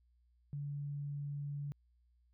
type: tone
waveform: sine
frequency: 143.6 Hz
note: D3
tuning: 39 cents flat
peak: -38 dBFS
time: 0.53-1.72 s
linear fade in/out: 0 ms
effects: added 60 Hz sine -68 dBFS peak until 2.33 s